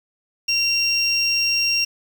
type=tone pair together; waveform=triangle; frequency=2740 / 5573 Hz; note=F7 / F8; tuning=-34 / -5 cents; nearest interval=octave; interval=1229 cents; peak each=-19 / -17 dBFS; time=0.48-1.85 s; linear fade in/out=10 ms; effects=tanh soft clip ceiling -11 dBFS + 7-bit